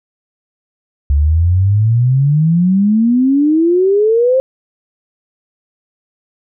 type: exponential sweep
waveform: sine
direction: up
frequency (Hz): 69 to 533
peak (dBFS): -8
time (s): 1.1-4.4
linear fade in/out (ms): 0
effects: none